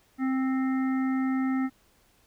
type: harmonic tone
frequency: 262.9 Hz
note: C4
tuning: 8 cents sharp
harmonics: 1 / 3 / 5 / 7 / 8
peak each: -24 / -39 / -39 / -42 / -45 dBFS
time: 0.18-1.7 s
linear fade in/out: 50 ms
effects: pink hiss -64 dBFS RMS until 2.26 s